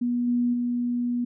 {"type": "tone with level steps", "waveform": "sine", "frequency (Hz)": 242.4, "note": "B3", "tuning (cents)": -32, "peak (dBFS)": [-22, -20, -23], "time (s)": [0.01, 1.25], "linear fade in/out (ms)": 10, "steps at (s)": [0.27, 0.53], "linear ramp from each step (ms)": 10, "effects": []}